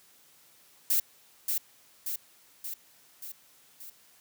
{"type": "noise with echo", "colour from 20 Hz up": "violet", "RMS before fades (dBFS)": -25, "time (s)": [0.9, 1], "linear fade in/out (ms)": 5, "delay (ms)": 580, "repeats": 5, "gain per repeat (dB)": -4, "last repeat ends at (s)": 3.9, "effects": ["white hiss -60 dBFS RMS until 4.2 s", "high-pass 80 Hz 12 dB/octave"]}